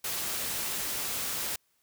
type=noise; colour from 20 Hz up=white; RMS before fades=-33 dBFS; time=0.04-1.56 s; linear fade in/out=5 ms; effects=white hiss -72 dBFS RMS until 1.82 s